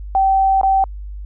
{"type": "tone with dropouts", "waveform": "sine", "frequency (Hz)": 773, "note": "G5", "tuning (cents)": -24, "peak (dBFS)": -11, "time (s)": [0.15, 0.84], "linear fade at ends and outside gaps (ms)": 1, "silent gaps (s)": [0.613, 0.632], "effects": ["added 50 Hz sine -27 dBFS peak until 1.25 s"]}